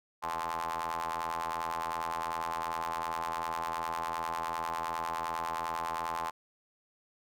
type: ring-modulated tone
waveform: sawtooth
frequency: 82.7 Hz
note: E2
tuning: 6 cents sharp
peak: -26 dBFS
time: 0.22-6.31 s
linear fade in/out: 20 ms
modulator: 956 Hz
effects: none